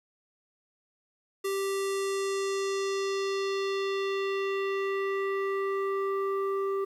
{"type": "tone with low-pass filter sweep", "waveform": "square", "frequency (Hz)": 391.7, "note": "G4", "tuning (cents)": -1, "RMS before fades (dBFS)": -30, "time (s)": [1.44, 6.85], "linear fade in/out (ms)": 10, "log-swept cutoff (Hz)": [12000, 980], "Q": 1.6, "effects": ["10-bit"]}